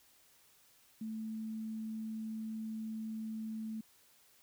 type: tone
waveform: sine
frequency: 220 Hz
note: A3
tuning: in tune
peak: -38 dBFS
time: 1.01-3.81 s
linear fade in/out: 5 ms
effects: white hiss -66 dBFS RMS until 4.42 s